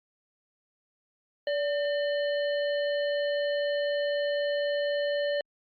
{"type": "harmonic tone with a mistuned harmonic", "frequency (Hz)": 602, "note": "D5", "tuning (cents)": 43, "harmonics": [1, 3, 5, 7], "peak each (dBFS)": [-26, -36, -40, -43], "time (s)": [1.47, 5.41], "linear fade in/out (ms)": 2, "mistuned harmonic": 1, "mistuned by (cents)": -71, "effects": ["Opus 48 kbps"]}